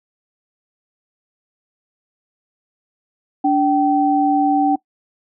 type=tone pair together; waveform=sine; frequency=290.2 / 772.1 Hz; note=D4 / G5; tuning=-21 / -26 cents; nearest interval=octave + perfect fourth; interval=1695 cents; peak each=-15 dBFS; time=3.44-4.76 s; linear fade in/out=10 ms; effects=noise-tail reverb RT60 0.1 s tail -20 dB re dry